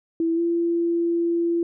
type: tone with pitch glide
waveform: sine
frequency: 330 to 339.5 Hz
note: E4 to F4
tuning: +2 to -49 cents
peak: -19 dBFS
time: 0.2-1.63 s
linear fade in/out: 2 ms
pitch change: +49 cents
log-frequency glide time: 0.35-0.4 s
effects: none